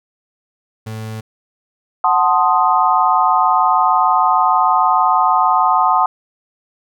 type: tone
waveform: 35% pulse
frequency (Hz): 110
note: A2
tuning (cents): 0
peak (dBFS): -23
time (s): 0.86-1.21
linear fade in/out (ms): 10
type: chord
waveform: sine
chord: F# diminished seventh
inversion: none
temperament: equal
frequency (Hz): 740 / 880 / 1046.5 / 1244.5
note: F#5 / A5 / C6 / Eb6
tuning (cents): 0 / 0 / 0 / 0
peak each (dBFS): -16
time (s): 2.04-6.06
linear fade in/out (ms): 2
effects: none